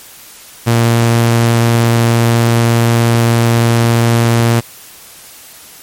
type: tone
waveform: sawtooth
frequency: 116.7 Hz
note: A#2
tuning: 2 cents sharp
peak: -4 dBFS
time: 0.66-4.61 s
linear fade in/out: 20 ms
effects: white hiss -36 dBFS RMS until 5.82 s + MP3 64 kbps